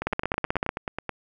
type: two click trains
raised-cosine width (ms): 0.5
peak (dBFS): -14 / -9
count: 11 / 11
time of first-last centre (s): 0.02-1.093 / 0.07-0.691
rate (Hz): 9.32 / 16.1
effects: none